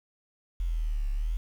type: exponential two-way sweep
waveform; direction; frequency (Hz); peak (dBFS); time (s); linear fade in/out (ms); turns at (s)
sine; down then up; 43.65 to 34.65 to 43.65; -26; 0.6-1.37; 0; 1.11
effects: 9-bit